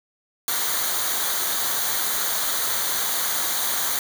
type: noise with comb filter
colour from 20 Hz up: white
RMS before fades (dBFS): -24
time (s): 0.48-3.99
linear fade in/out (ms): 0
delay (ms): 0.38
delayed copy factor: -0.65
effects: none